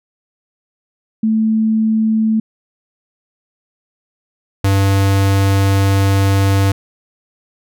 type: tone pair in turn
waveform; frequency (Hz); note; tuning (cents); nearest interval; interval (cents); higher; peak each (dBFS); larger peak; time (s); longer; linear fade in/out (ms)
sine / square; 220 / 98; A3 / G2; 0 / 0; octave + major second; 1400; first; -11; neither; 1.23-2.4 / 4.64-6.72; second; 5
effects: none